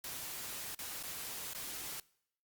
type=noise with dropouts; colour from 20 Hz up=white; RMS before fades=-43 dBFS; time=0.04-2 s; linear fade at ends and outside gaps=2 ms; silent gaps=0.748-0.789 / 1.029-1.035 / 1.534-1.547 s; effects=noise-tail reverb RT60 0.7 s tail -23 dB re dry + Opus 48 kbps